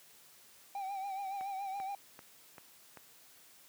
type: tone with vibrato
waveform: triangle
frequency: 782 Hz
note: G5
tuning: 4 cents flat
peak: -35 dBFS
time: 0.75-1.95 s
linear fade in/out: 2 ms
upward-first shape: triangle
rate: 7.1 Hz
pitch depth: 71 cents each way
type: click train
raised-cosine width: 0.5 ms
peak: -34 dBFS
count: 5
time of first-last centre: 1.41-2.973 s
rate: 2.56 Hz
effects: white hiss -60 dBFS RMS until 3.68 s + high-pass 100 Hz 12 dB/octave